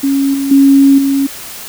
sine tone with level steps, 275.3 Hz, C#4, 12 cents flat, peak -9 / -13 / -3 / -9 dBFS, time 0.03-1.27 s, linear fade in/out 10 ms, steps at 0.34 / 0.51 / 0.98 s, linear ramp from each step 5 ms, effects white hiss -28 dBFS RMS until 1.68 s

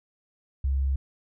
sine tone, 67.7 Hz, C#2, 40 cents flat, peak -22 dBFS, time 0.64-0.96 s, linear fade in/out 5 ms, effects none

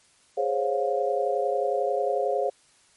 sine chord, Db major seventh, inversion second, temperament equal with one note detuned, 415.3 / 523.3 / 554.4 / 707.4 Hz, Ab4 / C5 / Db5 / F5, 0 / 0 / 0 / +22 cents, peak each -28 dBFS, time 0.37-2.5 s, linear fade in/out 10 ms, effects white hiss -60 dBFS RMS until 2.96 s + MP3 48 kbps

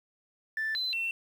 sine tone with pitch steps, 1764 / 4042 / 2703 Hz, A6 / B7 / E7, +4 / +39 / +43 cents, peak -28 dBFS, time 0.57-1.11 s, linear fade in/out 2 ms, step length 180 ms, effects tanh soft clip ceiling -24 dBFS + 9-bit

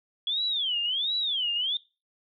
sine tone with vibrato, 3322 Hz, G#7, in tune, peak -25 dBFS, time 0.27-1.77 s, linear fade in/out 2 ms, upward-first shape sine, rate 1.4 Hz, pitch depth 290 cents each way, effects noise-tail reverb RT60 0.3 s tail -21 dB re dry

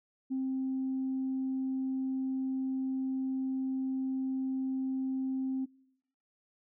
sine tone, 263.5 Hz, C4, 12 cents sharp, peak -29 dBFS, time 0.3-5.66 s, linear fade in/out 20 ms, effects noise-tail reverb RT60 0.9 s tail -26 dB re dry + tanh soft clip ceiling -26 dBFS

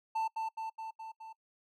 triangle tone with echo, 889 Hz, A5, 18 cents sharp, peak -28 dBFS, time 0.15-0.28 s, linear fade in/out 10 ms, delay 210 ms, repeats 5, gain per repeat -3 dB, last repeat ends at 1.33 s, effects noise-tail reverb RT60 0.1 s tail -23 dB re dry

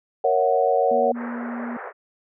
sine chord, F# dominant seventh, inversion first, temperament equal, 466.2 / 554.4 / 659.3 / 740 Hz, A#4 / C#5 / E5 / F#5, 0 / 0 / 0 / 0 cents, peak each -22 / -21 / -26 / -21 dBFS, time 0.24-1.12 s, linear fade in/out 5 ms
sine tone, 238.4 Hz, A#3, 39 cents sharp, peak -28 dBFS, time 0.91-1.77 s, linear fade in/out 5 ms
pink band-pass noise, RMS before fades -35 dBFS, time 1.14-1.93 s, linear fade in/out 50 ms, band 410 to 1900 Hz, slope 48 dB/octave
effects none

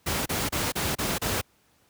pink noise bursts, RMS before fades -27 dBFS, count 6, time 0.06-1.415 s, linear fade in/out 10 ms, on 200 ms, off 31 ms, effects pink hiss -64 dBFS RMS until 1.89 s + high-pass 60 Hz 12 dB/octave

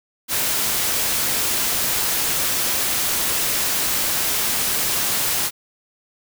white noise, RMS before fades -21 dBFS, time 0.28-5.51 s, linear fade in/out 50 ms, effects none

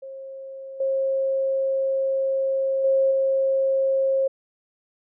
sine tone with level steps, 537 Hz, C5, 45 cents sharp, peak -34 / -20 / -16 / -18 dBFS, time 0.02-4.28 s, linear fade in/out 10 ms, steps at 0.8 / 2.84 / 3.11 s, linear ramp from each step 5 ms, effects none

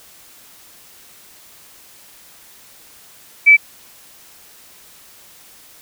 sine tone, 2307 Hz, D7, 31 cents flat, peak -4 dBFS, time 3.46-3.57 s, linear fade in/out 20 ms, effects white hiss -45 dBFS RMS until 5.81 s

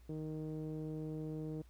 sawtooth tone with low-pass filter, 155.56 Hz, D#3, in tune, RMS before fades -42 dBFS, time 0.09-1.62 s, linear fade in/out 5 ms, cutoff 410 Hz, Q 2.5, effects added 60 Hz sine -57 dBFS peak until 1.69 s + pink hiss -71 dBFS RMS until 1.69 s

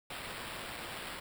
white noise with sample-and-hold, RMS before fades -43 dBFS, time 0.1-1.2 s, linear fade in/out 5 ms, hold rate 6300 Hz, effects none

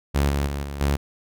sawtooth tone with level steps, 70.7 Hz, C#2, 35 cents sharp, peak -14 / -17 / -22 / -26 / -15 dBFS, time 0.14-0.97 s, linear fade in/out 20 ms, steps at 0.29 / 0.47 / 0.63 / 0.81 s, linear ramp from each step 2 ms, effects none

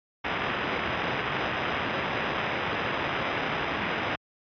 white noise with sample-and-hold, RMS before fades -29 dBFS, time 0.24-4.16 s, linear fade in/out 10 ms, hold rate 4410 Hz, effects high-pass 80 Hz 12 dB/octave + resampled to 11025 Hz

